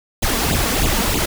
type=noise with flanger; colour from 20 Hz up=pink; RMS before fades=-18 dBFS; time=0.22-1.26 s; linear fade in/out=10 ms; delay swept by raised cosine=0.26 to 4.46 ms; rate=3.2 Hz; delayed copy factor=+1; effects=none